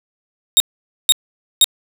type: tone bursts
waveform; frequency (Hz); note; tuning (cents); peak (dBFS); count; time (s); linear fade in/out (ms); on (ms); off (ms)
sawtooth; 3729; A#7; 0; -4; 3; 0.57-1.643; 0; 31; 490
effects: none